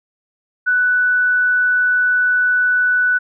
sine tone, 1487 Hz, F#6, 8 cents sharp, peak -12 dBFS, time 0.66-3.19 s, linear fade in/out 20 ms, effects none

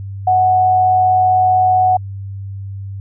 sine tone with frequency modulation, 740 Hz, F#5, in tune, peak -9 dBFS, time 0.27-1.97 s, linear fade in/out 5 ms, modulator 95.6 Hz, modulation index 0.2, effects added 98 Hz sine -24 dBFS peak until 3 s

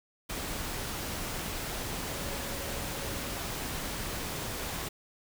sine tone in noise, 554.4 Hz, C#5, in tune, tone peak -46 dBFS, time 2.09-3.38 s, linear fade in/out 10 ms, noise pink, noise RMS -36 dBFS, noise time 0.29-4.89 s, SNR -13 dB, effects none

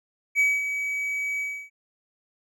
triangle tone with ADSR envelope, 2276 Hz, C#7, 45 cents sharp, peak -15 dBFS, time 0.35-1.7 s, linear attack 45 ms, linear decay 220 ms, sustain -9 dB, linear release 300 ms, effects none

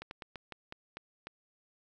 slowing click train, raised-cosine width 0.3 ms, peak -26 dBFS, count 8, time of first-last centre 0.02-1.27 s, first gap 91 ms, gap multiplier 1.22, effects none

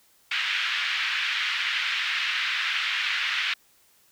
white band-pass noise, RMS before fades -27 dBFS, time 0.31-3.54 s, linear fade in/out 5 ms, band 1500 to 3200 Hz, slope 24 dB/octave, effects white hiss -61 dBFS RMS until 4.11 s

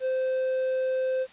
triangle tone, 519 Hz, C5, 14 cents flat, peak -22 dBFS, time 0-1.27 s, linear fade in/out 50 ms, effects white hiss -52 dBFS RMS until 1.32 s + resampled to 8000 Hz

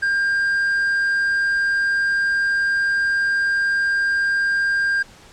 triangle tone, 1600 Hz, G6, 35 cents sharp, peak -15 dBFS, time 0.02-5.03 s, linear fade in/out 10 ms, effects pink hiss -46 dBFS RMS until 5.32 s + low-pass 8000 Hz 12 dB/octave

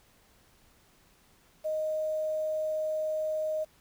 sine tone with quantisation, 622.3 Hz, D#5, in tune, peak -28 dBFS, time 1.64-3.65 s, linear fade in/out 20 ms, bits 9, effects pink hiss -63 dBFS RMS until 3.8 s

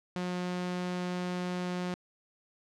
sawtooth tone, 179.7 Hz, F3, 50 cents sharp, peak -28 dBFS, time 0.16-1.94 s, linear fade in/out 0 ms, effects low-pass 6000 Hz 12 dB/octave

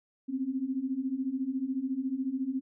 sine beating tone pair, 254.3 / 268.3 Hz, C4 / C4, -49 / +44 cents, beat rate 14 Hz, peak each -34 / -31 dBFS, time 0.28-2.61 s, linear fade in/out 20 ms, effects none

